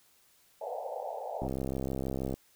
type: band-pass noise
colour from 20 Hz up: pink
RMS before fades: -38 dBFS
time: 0.61-1.48 s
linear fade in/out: 5 ms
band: 470 to 870 Hz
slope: 96 dB/octave
type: click train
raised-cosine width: 2 ms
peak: -21 dBFS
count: 62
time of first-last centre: 1.42-2.34 s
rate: 66.3 Hz
effects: white hiss -65 dBFS RMS until 2.55 s